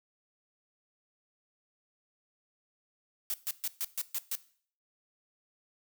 blue noise bursts, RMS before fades -33 dBFS, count 7, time 3.3-4.353 s, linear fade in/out 0 ms, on 39 ms, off 130 ms, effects noise-tail reverb RT60 0.5 s tail -18 dB re dry

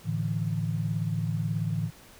sine chord, A suspended fourth, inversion none, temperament just, 110 / 146.67 / 165 Hz, A2 / D3 / E3, 0 / -2 / +2 cents, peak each -30 / -32 / -30 dBFS, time 0.04-1.91 s, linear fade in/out 50 ms, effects pink hiss -52 dBFS RMS until 2.19 s

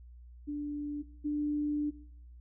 sine tone pair in turn, 292.7 / 295.6 Hz, D4 / D4, -6 / +11 cents, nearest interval unison, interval 17 cents, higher second, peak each -33 / -29 dBFS, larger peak second, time 0.47-1.03 / 1.24-1.91 s, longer second, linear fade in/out 20 ms, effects noise-tail reverb RT60 0.7 s tail -19 dB re dry + added 60 Hz sine -49 dBFS peak until 2.4 s

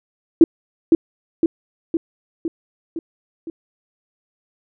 sine tone with echo, 329.6 Hz, E4, in tune, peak -3 dBFS, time 0.41-0.44 s, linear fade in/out 2 ms, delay 510 ms, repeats 6, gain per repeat -4 dB, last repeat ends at 3.5 s, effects none

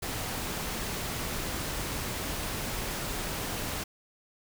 pink noise, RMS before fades -34 dBFS, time 0.02-3.84 s, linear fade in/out 10 ms, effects none

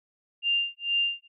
sine tone with tremolo, 2794 Hz, F7, in tune, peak -21 dBFS, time 0.42-1.28 s, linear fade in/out 50 ms, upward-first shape sine, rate 2.2 Hz, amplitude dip 100%, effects none

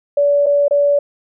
sine tone with dropouts, 574 Hz, D5, 40 cents flat, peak -10 dBFS, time 0.17-0.99 s, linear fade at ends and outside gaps 5 ms, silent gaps 0.461-0.465 / 0.682-0.709 s, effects none

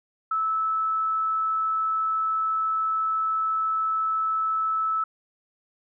sine tone, 1307 Hz, E6, 15 cents flat, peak -22 dBFS, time 0.31-5.04 s, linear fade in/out 5 ms, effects none

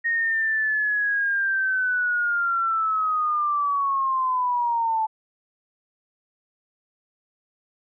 sine linear sweep, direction down, 1864.7 to 871 Hz, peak -20 dBFS, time 0.04-5.07 s, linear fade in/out 20 ms, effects none

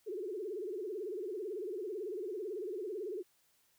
sine tone with vibrato, 394.4 Hz, G4, 11 cents sharp, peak -37 dBFS, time 0.06-3.23 s, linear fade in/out 20 ms, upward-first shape sine, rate 18 Hz, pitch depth 210 cents each way, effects white hiss -72 dBFS RMS until 3.78 s

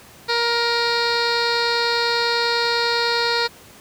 15% pulse tone with low-pass filter, 470 Hz, A#4, 14 cents sharp, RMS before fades -20 dBFS, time 0.28-3.48 s, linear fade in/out 20 ms, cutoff 4100 Hz, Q 4.5, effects pink hiss -45 dBFS RMS until 3.8 s + high-pass 80 Hz 12 dB/octave

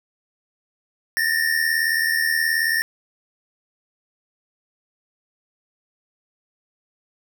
square tone pair together, 1774 / 1852.7 Hz, A6 / A#6, +14 / -11 cents, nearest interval minor second, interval 75 cents, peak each -22 dBFS, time 1.17-2.82 s, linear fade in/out 0 ms, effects none

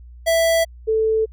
square / sine tone pair in turn, 660 / 440.5 Hz, E5 / A4, +2 / +2 cents, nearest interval perfect fifth, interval 700 cents, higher first, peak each -15 dBFS, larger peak neither, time 0.26-0.65 / 0.87-1.26 s, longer neither, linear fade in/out 20 ms, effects added 60 Hz sine -38 dBFS peak until 1.32 s

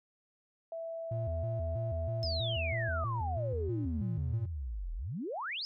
sine tone, 659.3 Hz, E5, in tune, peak -37 dBFS, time 0.72-3.04 s, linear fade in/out 2 ms
triangle tone with vibrato, 97 Hz, G2, 18 cents flat, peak -31 dBFS, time 1.11-4.46 s, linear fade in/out 5 ms, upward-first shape square, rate 3.1 Hz, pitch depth 300 cents each way
sine exponential two-way sweep, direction down then up, 5274 to 38 to 5274 Hz, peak -35 dBFS, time 2.23-5.65 s, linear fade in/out 0 ms, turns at 4.94 s
effects none

